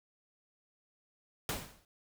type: noise with exponential decay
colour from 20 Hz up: pink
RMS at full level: -32 dBFS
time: 1.49-1.85 s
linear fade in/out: 1 ms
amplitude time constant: 78 ms
effects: none